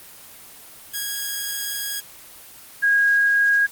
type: tone pair in turn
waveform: 5% pulse / sine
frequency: 1647 / 1638 Hz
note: G#6 / G#6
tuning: -15 / -24 cents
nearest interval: unison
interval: 9 cents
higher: first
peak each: -14 dBFS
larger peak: neither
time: 0.93-2.01 / 2.82-3.67 s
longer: first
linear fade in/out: 20 ms
effects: white hiss -43 dBFS RMS until 3.71 s + Opus 24 kbps